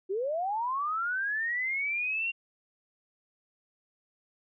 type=linear sweep; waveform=sine; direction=up; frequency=360.3 to 2778 Hz; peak=-28 dBFS; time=0.09-2.32 s; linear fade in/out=20 ms; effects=none